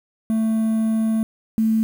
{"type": "tone pair in turn", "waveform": ["triangle", "sine"], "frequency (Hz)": [221.5, 221.5], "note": ["A3", "A3"], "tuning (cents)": [12, 12], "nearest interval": "unison", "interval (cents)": 0, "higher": "neither", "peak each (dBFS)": -15, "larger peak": "neither", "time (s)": [[0.3, 1.23], [1.58, 1.83]], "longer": "first", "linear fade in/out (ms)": 0, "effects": ["7-bit"]}